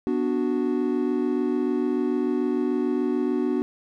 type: chord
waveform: triangle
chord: B minor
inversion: none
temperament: equal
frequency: 246.9 / 293.7 / 370 Hz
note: B3 / D4 / F#4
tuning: 0 / 0 / 0 cents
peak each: -24 dBFS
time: 0.07-3.62 s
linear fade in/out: 0 ms
effects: none